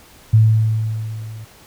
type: tone with level ramp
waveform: sine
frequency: 110.1 Hz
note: A2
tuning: 2 cents sharp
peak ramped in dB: -6 to -31 dBFS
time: 0.33-1.45 s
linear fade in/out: 10 ms
effects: pink hiss -46 dBFS RMS until 1.66 s